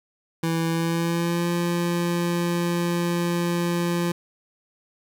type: tone with pitch glide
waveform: 25% pulse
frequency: 164.81 to 172.8 Hz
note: E3 to F3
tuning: 0 to -18 cents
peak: -18 dBFS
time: 0.43-4.12 s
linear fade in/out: 5 ms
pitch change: +82 cents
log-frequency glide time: 0.69-1.49 s
effects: 10-bit